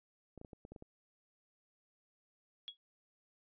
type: clicks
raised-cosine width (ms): 2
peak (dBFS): -37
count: 8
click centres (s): 0.377 / 0.414 / 0.448 / 0.532 / 0.651 / 0.72 / 0.762 / 0.824
type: tone with exponential decay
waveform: sine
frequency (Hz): 3335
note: G#7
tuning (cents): +7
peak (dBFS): -38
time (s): 2.68-2.77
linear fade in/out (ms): 0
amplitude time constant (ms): 18
effects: resampled to 11025 Hz